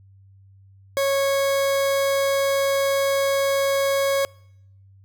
40% pulse tone, 551 Hz, C#5, 11 cents flat, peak -18 dBFS, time 0.97-4.25 s, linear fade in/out 0 ms, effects noise-tail reverb RT60 0.8 s tail -26 dB re dry + added 97 Hz sine -48 dBFS peak until 5.04 s

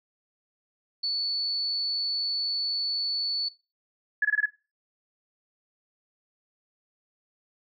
sine tone, 4452 Hz, C#8, 7 cents sharp, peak -25 dBFS, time 1.03-3.49 s, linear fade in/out 10 ms
sine tone bursts, 1700 Hz, G#6, 40 cents sharp, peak -19 dBFS, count 5, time 4.22-4.458 s, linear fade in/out 5 ms, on 30 ms, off 22 ms
effects noise-tail reverb RT60 0.3 s tail -20 dB re dry

